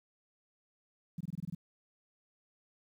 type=tone bursts; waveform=sine; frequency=170 Hz; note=F3; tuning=46 cents flat; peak=-35 dBFS; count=8; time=1.18-1.549 s; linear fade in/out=5 ms; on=26 ms; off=23 ms; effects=11-bit